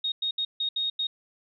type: tone bursts at uneven times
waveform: sine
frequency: 3729 Hz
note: A#7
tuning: in tune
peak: -25 dBFS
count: 6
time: 0.04-0.12 / 0.22-0.31 / 0.38-0.45 / 0.6-0.69 / 0.76-0.9 / 0.99-1.07 s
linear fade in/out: 5 ms
effects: none